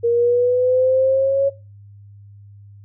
sine linear sweep, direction up, 466.2 to 554.4 Hz, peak -13 dBFS, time 0.03-1.5 s, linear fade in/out 20 ms, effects noise-tail reverb RT60 0.3 s tail -19 dB re dry + added 101 Hz sine -40 dBFS peak until 2.84 s

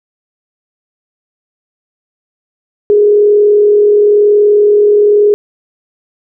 sine tone with frequency modulation, 415.3 Hz, G#4, in tune, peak -4 dBFS, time 2.9-5.34 s, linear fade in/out 0 ms, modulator 41 Hz, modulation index 0.28, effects none

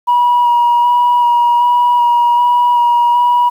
sine tone with vibrato, 963 Hz, B5, 44 cents flat, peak -6 dBFS, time 0.07-3.5 s, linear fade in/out 20 ms, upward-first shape square, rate 1.3 Hz, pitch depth 11 cents each way, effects tanh soft clip ceiling -5 dBFS + 7-bit

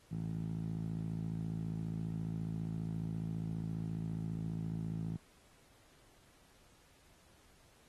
10% pulse tone with band-pass filter, 54.7 Hz, A1, 9 cents flat, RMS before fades -39 dBFS, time 0.11-5.17 s, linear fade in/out 10 ms, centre 150 Hz, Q 3.1, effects pink hiss -66 dBFS RMS until 7.88 s + AAC 32 kbps

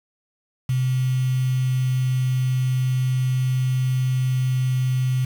sine tone with quantisation, 128.6 Hz, C3, 30 cents flat, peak -18 dBFS, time 0.69-5.25 s, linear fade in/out 5 ms, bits 6, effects none

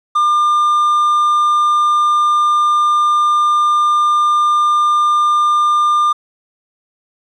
triangle tone, 1200 Hz, D6, 37 cents sharp, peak -8 dBFS, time 0.15-6.13 s, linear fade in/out 10 ms, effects resampled to 24000 Hz + 8-bit

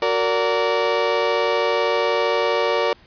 30% pulse chord, Gb augmented, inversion none, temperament just, 370 / 462.5 / 578.1 Hz, Gb4 / Bb4 / D5, 0 / -14 / -27 cents, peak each -23 / -18 / -19 dBFS, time 0.02-2.93 s, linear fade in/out 2 ms, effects pink hiss -51 dBFS RMS until 3.06 s + resampled to 11025 Hz

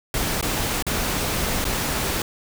pink noise with dropouts, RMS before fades -24 dBFS, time 0.14-2.22 s, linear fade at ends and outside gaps 2 ms, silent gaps 0.412-0.426 / 0.825-0.866 / 1.643-1.651 s, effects none

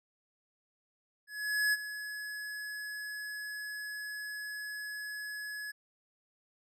square tone with ADSR envelope, 1694 Hz, G#6, 34 cents sharp, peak -26 dBFS, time 1.27-5.72 s, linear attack 460 ms, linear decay 31 ms, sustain -13 dB, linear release 15 ms, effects resampled to 32000 Hz

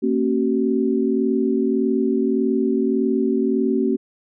sine tone cluster, 229.4 / 271.1 / 378.7 Hz, A#3 / C#4 / F#4, -28 / -38 / +40 cents, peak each -21 dBFS, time 0.02-3.97 s, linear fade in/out 20 ms, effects none

